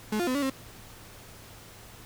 35% pulse tone with pitch steps, 213.5 / 351 / 255.1 / 284.7 / 266.8 Hz, G#3 / F4 / C4 / C#4 / C4, +48 / +9 / -44 / +46 / +34 cents, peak -24 dBFS, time 0.12-0.5 s, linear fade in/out 5 ms, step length 76 ms, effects added 109 Hz sine -54 dBFS peak until 2.05 s + pink hiss -49 dBFS RMS until 2.05 s

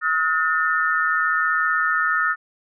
sine tone cluster, 1277 / 1438 / 1796 Hz, D#6 / F#6 / A6, +45 / -50 / +35 cents, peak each -22 dBFS, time 0.01-2.36 s, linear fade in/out 50 ms, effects none

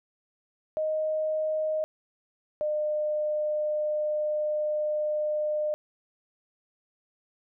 sine tone pair in turn, 622.3 / 604.9 Hz, D#5 / D#5, 0 / -49 cents, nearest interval unison, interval 49 cents, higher first, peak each -25 dBFS, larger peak neither, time 0.77-1.84 / 2.61-5.74 s, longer second, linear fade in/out 0 ms, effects none

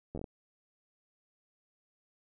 slowing click train, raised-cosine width 2 ms, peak -27 dBFS, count 6, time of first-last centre 0.15-0.242 s, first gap 11 ms, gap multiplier 1.26, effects none

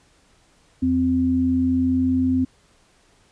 sine tone pair together, 86.4 / 258.9 Hz, F2 / C4, -18 / -18 cents, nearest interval octave + perfect fifth, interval 1900 cents, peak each -26 / -17 dBFS, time 0.82-2.45 s, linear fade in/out 10 ms, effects pink hiss -58 dBFS RMS until 3.31 s + resampled to 22050 Hz

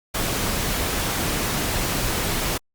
pink noise, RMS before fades -24 dBFS, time 0.14-2.58 s, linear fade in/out 10 ms, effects Opus 48 kbps

